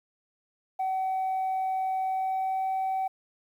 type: tone with pitch glide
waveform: sine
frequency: 758 to 762.8 Hz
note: F#5 to G5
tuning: +42 to -47 cents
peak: -24 dBFS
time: 0.79-3.08 s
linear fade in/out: 10 ms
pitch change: +11 cents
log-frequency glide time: 2.03-2.69 s
effects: tanh soft clip ceiling -24 dBFS + 10-bit